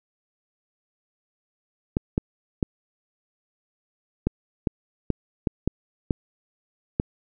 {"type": "clicks", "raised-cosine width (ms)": 3, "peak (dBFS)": -8, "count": 10, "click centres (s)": [1.969, 2.179, 2.628, 4.27, 4.672, 5.103, 5.472, 5.676, 6.108, 6.999], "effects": []}